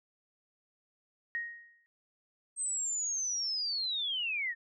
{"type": "tone with exponential decay", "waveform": "sine", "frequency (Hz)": 1873, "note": "A#6", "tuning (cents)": 8, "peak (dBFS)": -30, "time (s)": [1.35, 1.86], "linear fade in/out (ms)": 0, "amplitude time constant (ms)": 110}
{"type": "linear sweep", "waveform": "sine", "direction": "down", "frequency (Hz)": [8372, 1782], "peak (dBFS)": -31, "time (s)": [2.56, 4.55], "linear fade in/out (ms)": 50}
{"effects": []}